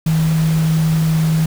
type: tone in noise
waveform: sine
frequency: 159.7 Hz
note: D#3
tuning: 45 cents sharp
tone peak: -12 dBFS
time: 0.06-1.46 s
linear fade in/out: 5 ms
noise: pink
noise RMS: -29 dBFS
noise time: 0.06-1.46 s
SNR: +14 dB
effects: none